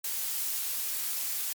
blue noise, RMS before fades -32 dBFS, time 0.04-1.53 s, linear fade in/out 5 ms, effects MP3 96 kbps

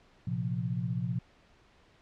sine chord, Bb suspended second, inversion none, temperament equal with one note detuned, 115.27 / 130.81 / 174.61 Hz, Bb2 / C3 / F3, -19 / 0 / 0 cents, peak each -34 dBFS, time 0.27-1.19 s, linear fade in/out 5 ms, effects pink hiss -62 dBFS RMS until 2.01 s + low-pass 4000 Hz 12 dB/octave

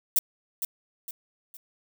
violet noise with echo, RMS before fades -21 dBFS, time 0.16-0.19 s, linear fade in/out 2 ms, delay 460 ms, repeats 3, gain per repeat -8 dB, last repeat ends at 1.57 s, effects none

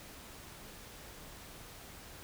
silence, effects pink hiss -51 dBFS RMS until 2.23 s

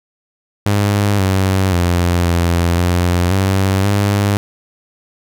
sawtooth tone with pitch steps, 101.8 / 95.3 / 87.5 / 85.9 / 88.2 / 96.2 / 101.1 Hz, G#2 / G2 / F2 / F2 / F2 / G2 / G#2, -34 / -48 / +4 / -28 / +18 / -32 / -46 cents, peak -8 dBFS, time 0.66-4.37 s, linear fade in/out 0 ms, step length 530 ms, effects none

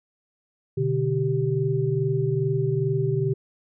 sine tone cluster, 125.1 / 147.5 / 388.8 Hz, B2 / D3 / G4, +23 / +8 / -14 cents, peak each -25 dBFS, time 0.77-3.34 s, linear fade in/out 10 ms, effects none

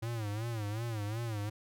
square tone with vibrato, 110 Hz, A2, in tune, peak -35 dBFS, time 0.02-1.5 s, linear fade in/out 10 ms, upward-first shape sine, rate 2.7 Hz, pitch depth 130 cents each way, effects none

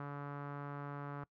sawtooth tone with low-pass filter, 143.2 Hz, D3, 43 cents flat, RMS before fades -44 dBFS, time 0-1.24 s, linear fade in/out 2 ms, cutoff 1300 Hz, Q 3, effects noise-tail reverb RT60 0.1 s tail -23 dB re dry

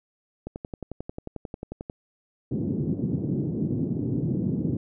click train, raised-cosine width 2 ms, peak -20 dBFS, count 17, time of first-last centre 0.47-1.899 s, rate 11.2 Hz
pink band-pass noise, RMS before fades -27 dBFS, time 2.51-4.77 s, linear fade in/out 5 ms, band 120 to 320 Hz, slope 24 dB/octave
effects none

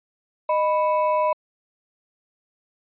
triangle ring-modulated tone, 803 Hz, G5, 41 cents sharp, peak -13 dBFS, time 0.49-1.33 s, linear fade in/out 5 ms, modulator 187 Hz, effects resampled to 8000 Hz

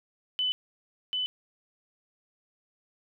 sine tone with echo, 3006 Hz, F#7, 27 cents sharp, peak -25 dBFS, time 0.39-0.52 s, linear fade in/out 0 ms, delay 740 ms, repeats 1, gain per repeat -2 dB, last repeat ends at 1.26 s, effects none

